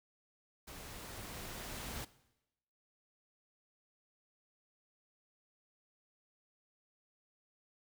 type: noise with level ramp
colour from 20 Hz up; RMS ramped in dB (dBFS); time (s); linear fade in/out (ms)
pink; -50 to -43; 0.67-2.05; 10
effects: noise-tail reverb RT60 0.9 s tail -18 dB re dry